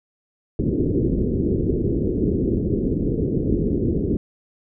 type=low-pass noise; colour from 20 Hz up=white; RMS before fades=-21 dBFS; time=0.59-4.17 s; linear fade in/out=2 ms; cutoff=420 Hz; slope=48 dB/octave; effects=none